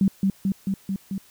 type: tone with echo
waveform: sine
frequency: 194.1 Hz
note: G3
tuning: 17 cents flat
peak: -15 dBFS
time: 0.01-0.08 s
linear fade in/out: 2 ms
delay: 220 ms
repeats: 5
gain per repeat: -2 dB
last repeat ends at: 1.18 s
effects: white hiss -54 dBFS RMS until 1.3 s